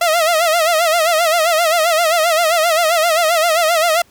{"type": "tone with vibrato", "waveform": "sawtooth", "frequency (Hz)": 659.3, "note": "E5", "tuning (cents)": 0, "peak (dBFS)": -8, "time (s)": [0.01, 4.02], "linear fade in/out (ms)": 5, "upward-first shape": "sine", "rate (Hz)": 7.6, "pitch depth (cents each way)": 110, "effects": ["pink hiss -52 dBFS RMS until 4.1 s"]}